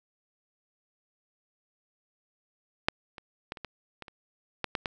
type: clicks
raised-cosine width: 0.3 ms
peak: -6 / -26 / -18 / -27 / -21 / -24 / -29 / -13 / -12 / -14 dBFS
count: 10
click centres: 2.885 / 3.182 / 3.521 / 3.572 / 3.647 / 4.023 / 4.082 / 4.643 / 4.752 / 4.858 s
effects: none